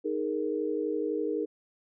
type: chord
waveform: sine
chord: D# suspended fourth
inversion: none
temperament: just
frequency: 311.1 / 414.8 / 466.7 Hz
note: D#4 / G#4 / A#4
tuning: 0 / -2 / +2 cents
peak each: -32 dBFS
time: 0.04-1.46 s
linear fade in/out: 20 ms
effects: none